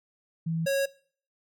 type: tone pair in turn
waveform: sine / square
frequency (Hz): 163.7 / 549.6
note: E3 / C#5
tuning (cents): -12 / -15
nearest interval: octave + major sixth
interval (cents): 2097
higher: second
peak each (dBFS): -26 / -24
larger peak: second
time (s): 0.46-0.66 / 0.66-0.86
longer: neither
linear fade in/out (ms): 10
effects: noise-tail reverb RT60 0.5 s tail -22 dB re dry + MP3 96 kbps